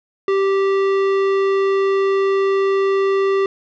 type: tone with tanh clipping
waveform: sine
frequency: 390.5 Hz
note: G4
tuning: 7 cents flat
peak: -16 dBFS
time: 0.28-3.46 s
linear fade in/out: 2 ms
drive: 15 dB
effects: none